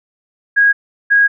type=tone pair in turn; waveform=sine; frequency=1644 / 1644 Hz; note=G#6 / G#6; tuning=-18 / -18 cents; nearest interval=unison; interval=0 cents; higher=neither; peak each=-7 dBFS; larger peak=neither; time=0.56-0.73 / 1.1-1.28 s; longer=second; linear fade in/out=20 ms; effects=none